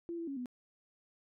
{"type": "tone with pitch steps", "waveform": "sine", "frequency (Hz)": [340.1, 334.3, 276.3, 247.9], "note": ["F4", "E4", "C#4", "B3"], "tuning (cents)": [-46, 24, -6, 7], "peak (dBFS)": -37, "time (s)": [0.09, 0.458], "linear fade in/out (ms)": 0, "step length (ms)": 92, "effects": []}